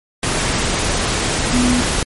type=tone in noise; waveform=sine; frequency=246.9 Hz; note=B3; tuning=in tune; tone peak=-14 dBFS; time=1.53-1.81 s; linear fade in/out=2 ms; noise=pink; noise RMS=-18 dBFS; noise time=0.23-2.03 s; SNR=+1 dB; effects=MP3 48 kbps